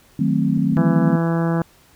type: chord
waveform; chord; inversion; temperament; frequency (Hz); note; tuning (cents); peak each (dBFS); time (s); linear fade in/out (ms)
sine; D# diminished seventh; none; equal; 155.56 / 185 / 220 / 261.6; D#3 / F#3 / A3 / C4; 0 / 0 / 0 / 0; -21; 0.19-1.16; 5
type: clicks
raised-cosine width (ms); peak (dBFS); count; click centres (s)
3; -24 / -25; 2; 0.575 / 0.723
type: harmonic tone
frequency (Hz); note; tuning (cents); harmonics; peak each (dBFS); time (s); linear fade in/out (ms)
166.6; E3; +19; 1 / 2 / 3 / 4 / 5 / 6 / 7 / 8 / 9 / 10; -18 / -24 / -28 / -30 / -32 / -34 / -35 / -36 / -37 / -38; 0.77-1.62; 0
effects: pink hiss -53 dBFS RMS until 1.95 s